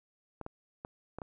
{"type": "clicks", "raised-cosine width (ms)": 1, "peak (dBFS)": -26, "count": 5, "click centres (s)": [0.413, 0.464, 0.849, 1.186, 1.218], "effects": []}